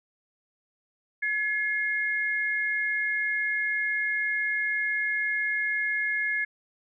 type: tone pair together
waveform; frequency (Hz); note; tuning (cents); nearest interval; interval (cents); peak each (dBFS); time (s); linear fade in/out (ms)
sine; 1700 / 2142; G#6 / C7; +40 / +40; major third; 400; -27 / -28; 1.22-6.45; 10
effects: none